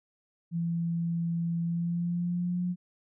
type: tone with pitch glide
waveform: sine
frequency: 168.6 to 178.63 Hz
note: E3 to F3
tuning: +39 to +39 cents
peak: -27 dBFS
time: 0.51-2.76 s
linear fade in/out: 50 ms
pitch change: +100 cents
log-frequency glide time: 1.62-2.65 s
effects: none

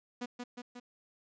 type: tone with echo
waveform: sawtooth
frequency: 244.7 Hz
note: B3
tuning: 16 cents flat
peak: -32 dBFS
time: 0.21-0.26 s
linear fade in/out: 10 ms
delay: 180 ms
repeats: 3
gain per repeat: -3 dB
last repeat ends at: 0.8 s
effects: resampled to 16000 Hz + 11-bit

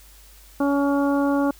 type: harmonic tone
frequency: 281.7 Hz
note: C#4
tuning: 28 cents sharp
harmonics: 1 / 2 / 3 / 4 / 5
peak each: -19 / -25 / -29 / -31 / -33 dBFS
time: 0.6-1.51 s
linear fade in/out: 5 ms
effects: added 50 Hz sine -48 dBFS peak until 1.59 s + white hiss -51 dBFS RMS until 1.59 s

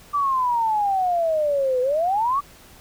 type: exponential two-way sweep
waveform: sine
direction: down then up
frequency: 1175 to 495.2 to 1175 Hz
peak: -18 dBFS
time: 0.13-2.41 s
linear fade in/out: 20 ms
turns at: 1.81 s
effects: pink hiss -48 dBFS RMS until 2.8 s

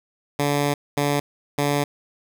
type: tone bursts at uneven times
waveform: 10% pulse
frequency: 144 Hz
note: D3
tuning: 34 cents flat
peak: -11 dBFS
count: 3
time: 0.39-0.74 / 0.97-1.2 / 1.58-1.84 s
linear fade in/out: 5 ms
effects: none

